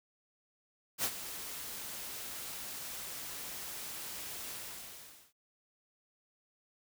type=noise with ADSR envelope; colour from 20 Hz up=white; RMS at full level=-31 dBFS; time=0.98-5.33 s; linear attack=59 ms; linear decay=62 ms; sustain=-12 dB; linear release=820 ms; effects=none